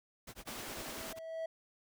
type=noise with tremolo; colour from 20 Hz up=pink; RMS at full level=-47 dBFS; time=0.27-1.19 s; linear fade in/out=5 ms; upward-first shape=sine; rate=10 Hz; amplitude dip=100%
type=tone with exponential growth; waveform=triangle; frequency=650 Hz; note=E5; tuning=24 cents flat; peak=-33 dBFS; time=0.4-1.46 s; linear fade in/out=5 ms; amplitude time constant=230 ms
type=high-pass noise; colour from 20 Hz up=pink; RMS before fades=-45 dBFS; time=0.47-1.13 s; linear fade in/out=5 ms; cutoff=210 Hz; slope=96 dB/octave
effects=none